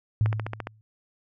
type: tone with exponential decay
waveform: sine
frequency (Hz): 108.3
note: A2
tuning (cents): -27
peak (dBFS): -17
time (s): 0.21-0.81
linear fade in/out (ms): 0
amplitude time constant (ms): 130
type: click train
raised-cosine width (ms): 0.5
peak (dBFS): -16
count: 7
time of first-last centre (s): 0.26-0.671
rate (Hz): 14.6
effects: none